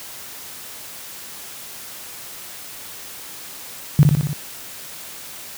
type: tone with echo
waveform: sine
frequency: 146.83 Hz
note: D3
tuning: in tune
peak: -6 dBFS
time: 3.99-4.03 s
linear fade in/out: 0 ms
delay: 60 ms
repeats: 5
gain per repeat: -3 dB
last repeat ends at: 4.33 s
effects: white hiss -36 dBFS RMS until 5.57 s + high-pass 60 Hz 12 dB/octave